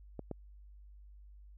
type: clicks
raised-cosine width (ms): 2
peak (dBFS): -27 / -25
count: 2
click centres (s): 0.193 / 0.313
effects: added 50 Hz sine -52 dBFS peak until 1.57 s

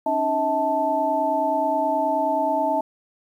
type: tone cluster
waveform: sine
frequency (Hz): 277.1 / 306.5 / 642 / 880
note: C#4 / D#4 / E5 / A5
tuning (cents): -1 / -26 / -46 / 0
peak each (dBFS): -29 / -31 / -23 / -22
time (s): 0.06-2.81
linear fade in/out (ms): 5
effects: 9-bit

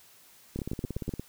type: two click trains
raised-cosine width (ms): 3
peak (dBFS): -21 / -19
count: 12 / 5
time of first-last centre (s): 0.56-1.196 / 0.59-1.092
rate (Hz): 17.3 / 7.97
effects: white hiss -57 dBFS RMS until 1.28 s

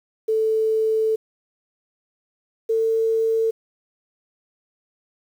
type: tone pair in turn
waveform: sine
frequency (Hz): 440 / 448.7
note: A4 / A4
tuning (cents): 0 / +34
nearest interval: unison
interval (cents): 34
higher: second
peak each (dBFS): -17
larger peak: neither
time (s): 0.28-1.16 / 2.69-3.51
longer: first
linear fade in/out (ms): 10
effects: 8-bit

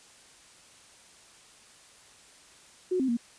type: tone with pitch steps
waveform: sine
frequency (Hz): 366.5 / 262.8 / 235.9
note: F#4 / C4 / A#3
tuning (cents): -16 / +8 / +21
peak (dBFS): -24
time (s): 2.91-3.171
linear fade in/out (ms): 10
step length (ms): 87
effects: white hiss -55 dBFS RMS until 3.38 s + resampled to 22050 Hz

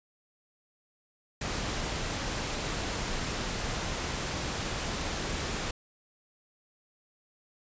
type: noise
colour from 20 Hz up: pink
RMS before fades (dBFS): -33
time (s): 1.41-5.71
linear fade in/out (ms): 5
effects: resampled to 16000 Hz

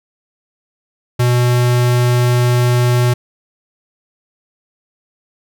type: tone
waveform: square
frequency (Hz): 122.6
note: B2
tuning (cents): -12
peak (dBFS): -11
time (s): 1.19-3.14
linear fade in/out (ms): 10
effects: none

